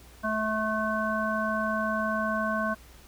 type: harmonic tone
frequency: 217.2 Hz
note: A3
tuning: 22 cents flat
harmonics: 1 / 3 / 5 / 7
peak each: -31 / -31 / -31 / -31 dBFS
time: 0.23-2.75 s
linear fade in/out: 20 ms
effects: added 60 Hz sine -51 dBFS peak until 3.07 s + pink hiss -54 dBFS RMS until 3.07 s